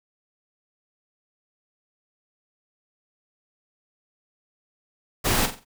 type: noise with echo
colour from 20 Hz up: pink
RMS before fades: -22 dBFS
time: 5.24-5.47 s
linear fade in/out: 20 ms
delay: 45 ms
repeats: 4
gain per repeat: -9 dB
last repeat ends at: 5.65 s
effects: none